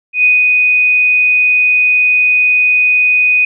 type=tone with ADSR envelope; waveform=sine; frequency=2489 Hz; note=D#7; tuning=in tune; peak=-5 dBFS; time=0.13-3.45 s; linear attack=110 ms; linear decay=180 ms; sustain=-2 dB; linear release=4 ms; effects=none